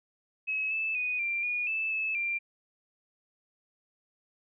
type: tone with pitch steps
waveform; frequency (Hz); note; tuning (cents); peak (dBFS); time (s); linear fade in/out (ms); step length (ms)
sine; 2568 / 2625 / 2484 / 2370 / 2445 / 2630 / 2606 / 2375; E7 / E7 / D#7 / D7 / D#7 / E7 / E7 / D7; -46 / -8 / -3 / +15 / -31 / -5 / -20 / +19; -28; 0.47-2.39; 20; 240
effects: none